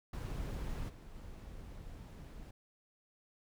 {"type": "noise with level steps", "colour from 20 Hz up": "brown", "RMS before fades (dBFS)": [-40, -51, -49], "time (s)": [0.13, 2.51], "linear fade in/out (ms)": 5, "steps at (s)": [0.88, 1.14], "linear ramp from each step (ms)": 20, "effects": []}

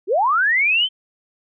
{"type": "linear sweep", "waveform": "sine", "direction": "up", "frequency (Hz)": [329.6, 3148], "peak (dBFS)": -14, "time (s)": [0.07, 0.89], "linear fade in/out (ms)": 50, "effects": []}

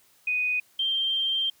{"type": "tone pair in turn", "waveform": "sine", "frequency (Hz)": [2489, 3158], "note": ["D#7", "G7"], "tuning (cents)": [0, 12], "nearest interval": "major third", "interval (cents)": 412, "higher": "second", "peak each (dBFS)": -23, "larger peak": "neither", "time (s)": [[0.27, 0.6], [0.79, 1.5]], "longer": "second", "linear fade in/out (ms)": 5, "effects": ["white hiss -61 dBFS RMS until 1.6 s"]}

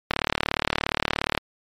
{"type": "click train", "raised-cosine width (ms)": 0.3, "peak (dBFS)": -4, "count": 48, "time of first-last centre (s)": [0.11, 1.377], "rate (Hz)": 37.1, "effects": ["MP3 96 kbps"]}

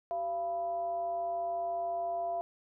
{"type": "tone with frequency modulation", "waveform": "sine", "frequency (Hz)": 685, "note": "F5", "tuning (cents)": -34, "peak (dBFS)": -31, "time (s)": [0.11, 2.41], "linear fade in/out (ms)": 0, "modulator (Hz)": 302, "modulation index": 0.36, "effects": []}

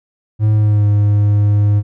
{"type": "tone with pitch glide", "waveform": "triangle", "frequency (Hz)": [107.3, 103.23], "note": ["A2", "G#2"], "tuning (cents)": [-43, -10], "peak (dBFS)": -7, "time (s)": [0.39, 1.83], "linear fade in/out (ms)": 50, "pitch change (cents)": -67, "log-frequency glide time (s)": [0.52, 0.86], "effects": []}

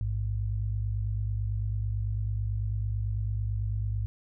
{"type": "tone pair together", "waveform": "sine", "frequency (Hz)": [55.66, 104.7], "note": ["A1", "G#2"], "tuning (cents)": [21, 15], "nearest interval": "major seventh", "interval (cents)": 1094, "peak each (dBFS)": [-31, -29], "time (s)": [0.01, 4.06], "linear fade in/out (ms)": 0, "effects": []}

